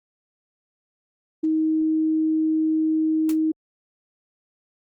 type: tone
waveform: sine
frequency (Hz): 315.3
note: D#4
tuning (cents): +23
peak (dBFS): -18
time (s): 1.43-3.52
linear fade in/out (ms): 10
type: noise with exponential decay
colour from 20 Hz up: white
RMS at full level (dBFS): -31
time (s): 3.29-3.38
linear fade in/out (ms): 2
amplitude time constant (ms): 18
effects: Opus 24 kbps